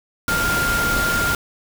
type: tone in noise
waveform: sine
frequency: 1400 Hz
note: F6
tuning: 4 cents sharp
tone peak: -19 dBFS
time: 0.28-1.35 s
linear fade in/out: 2 ms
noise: pink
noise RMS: -23 dBFS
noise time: 0.28-1.35 s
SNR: +1 dB
effects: none